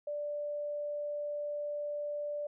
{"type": "tone", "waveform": "sine", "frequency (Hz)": 587.3, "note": "D5", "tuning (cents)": 0, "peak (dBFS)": -34, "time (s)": [0.07, 2.47], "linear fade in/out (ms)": 5, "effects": []}